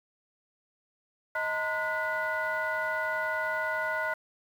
sine tone cluster, 629 / 912 / 1022 / 1456 / 1990 Hz, D#5 / A#5 / C6 / F#6 / B6, +19 / -38 / -41 / -28 / +13 cents, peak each -33 / -36 / -38 / -30 / -36 dBFS, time 1.35-4.14 s, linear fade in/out 5 ms, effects tanh soft clip ceiling -21 dBFS + 9-bit

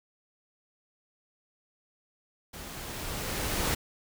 pink noise with level ramp, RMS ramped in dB -43 to -28 dBFS, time 2.53-3.75 s, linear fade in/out 10 ms, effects none

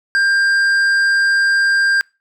triangle tone with tanh clipping, 1594 Hz, G6, 28 cents sharp, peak -13 dBFS, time 0.15-2.01 s, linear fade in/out 0 ms, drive 12 dB, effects noise-tail reverb RT60 0.3 s tail -26 dB re dry

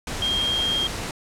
sine tone in noise, 3216 Hz, G7, 44 cents sharp, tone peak -21 dBFS, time 0.22-0.87 s, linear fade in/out 2 ms, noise pink, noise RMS -30 dBFS, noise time 0.07-1.11 s, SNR +6 dB, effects low-pass 9000 Hz 12 dB/octave

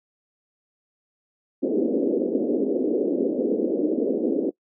pink band-pass noise, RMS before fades -23 dBFS, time 1.62-4.51 s, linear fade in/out 20 ms, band 240 to 510 Hz, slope 48 dB/octave, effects noise-tail reverb RT60 0.1 s tail -23 dB re dry

